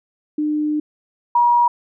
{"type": "tone pair in turn", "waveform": "sine", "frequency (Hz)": [301.5, 957.2], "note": ["D4", "A#5"], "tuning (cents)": [46, 46], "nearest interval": "octave + minor sixth", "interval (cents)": 2000, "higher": "second", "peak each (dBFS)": [-17, -11], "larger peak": "second", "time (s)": [[0.38, 0.8], [1.35, 1.68]], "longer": "first", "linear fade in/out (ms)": 5, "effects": []}